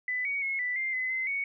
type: tone with pitch steps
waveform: sine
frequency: 1999 / 2245 / 2175 / 1982 / 2100 / 2029 / 2058 / 2226 Hz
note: B6 / C#7 / C#7 / B6 / C7 / B6 / C7 / C#7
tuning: +20 / +21 / -33 / +6 / +6 / +46 / -29 / +7 cents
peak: -28 dBFS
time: 0.08-1.44 s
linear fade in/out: 2 ms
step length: 170 ms
effects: none